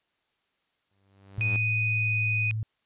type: tone with exponential growth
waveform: sawtooth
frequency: 98 Hz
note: G2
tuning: in tune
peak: -29 dBFS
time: 0.91-1.56 s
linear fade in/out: 0 ms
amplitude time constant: 140 ms
type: tone with pitch glide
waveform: sine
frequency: 110.6 to 109.39 Hz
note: A2 to A2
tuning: +9 to -10 cents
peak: -27 dBFS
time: 1.38-2.63 s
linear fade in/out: 0 ms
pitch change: -19 cents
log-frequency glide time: 1.87-2.17 s
type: tone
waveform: sine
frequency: 2489 Hz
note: D#7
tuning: in tune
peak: -25 dBFS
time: 1.41-2.51 s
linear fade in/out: 0 ms
effects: white hiss -74 dBFS RMS until 2.85 s + resampled to 8000 Hz